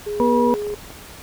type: tone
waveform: sine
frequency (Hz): 415.3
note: G#4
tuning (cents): 0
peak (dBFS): -23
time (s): 0.06-0.75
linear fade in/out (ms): 10
type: harmonic tone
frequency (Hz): 241.6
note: B3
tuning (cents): -38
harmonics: 1 / 2 / 4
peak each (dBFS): -18 / -18 / -20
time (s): 0.2-0.54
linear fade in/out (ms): 0
type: clicks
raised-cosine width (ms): 1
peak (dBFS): -25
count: 12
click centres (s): 0.265 / 0.325 / 0.367 / 0.4 / 0.47 / 0.508 / 0.554 / 0.621 / 0.668 / 0.702 / 0.738 / 0.904
effects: pink hiss -40 dBFS RMS until 1.22 s